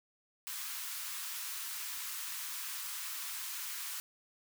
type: high-pass noise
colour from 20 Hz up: white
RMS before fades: -41 dBFS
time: 0.47-4 s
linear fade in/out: 0 ms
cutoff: 950 Hz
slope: 48 dB/octave
effects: none